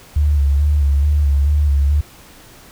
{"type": "tone with vibrato", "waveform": "sine", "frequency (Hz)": 72, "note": "D2", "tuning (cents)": -34, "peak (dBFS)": -11, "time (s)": [0.16, 2.01], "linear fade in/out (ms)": 5, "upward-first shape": "square", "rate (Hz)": 2.3, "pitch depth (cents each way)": 43, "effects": ["pink hiss -43 dBFS RMS until 2.71 s"]}